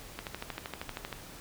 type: click train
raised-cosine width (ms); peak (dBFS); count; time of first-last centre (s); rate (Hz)
0.3; -20; 13; 0.19-1.127; 12.8
effects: pink hiss -48 dBFS RMS until 1.4 s